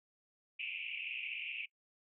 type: band-pass noise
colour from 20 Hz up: white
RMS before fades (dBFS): -42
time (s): 0.59-1.66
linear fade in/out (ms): 10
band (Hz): 2300 to 2800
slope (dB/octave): 96
effects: noise-tail reverb RT60 0.1 s tail -23 dB re dry